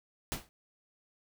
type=noise with exponential decay; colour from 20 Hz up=pink; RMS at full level=-31 dBFS; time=0.32-0.49 s; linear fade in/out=0 ms; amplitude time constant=36 ms; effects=none